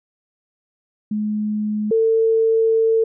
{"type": "tone pair in turn", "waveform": "sine", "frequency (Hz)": [211.7, 448.6], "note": ["G#3", "A4"], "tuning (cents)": [33, 34], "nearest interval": "octave + minor second", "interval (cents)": 1301, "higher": "second", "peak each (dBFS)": [-19, -13], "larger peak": "second", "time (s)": [[1.11, 1.91], [1.91, 3.04]], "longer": "second", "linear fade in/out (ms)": 5, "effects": []}